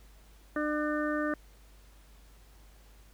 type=harmonic tone; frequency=300 Hz; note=D4; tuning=37 cents sharp; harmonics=1 / 2 / 4 / 5 / 6; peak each=-31 / -34 / -37 / -38 / -39 dBFS; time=0.56-1.34 s; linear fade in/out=2 ms; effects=added 50 Hz sine -54 dBFS peak until 3.13 s + pink hiss -62 dBFS RMS until 3.13 s